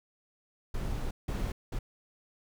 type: noise bursts at uneven times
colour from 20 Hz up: brown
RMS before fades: -33 dBFS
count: 3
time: 0.74-1.11 / 1.28-1.52 / 1.72-1.79 s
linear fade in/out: 5 ms
effects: none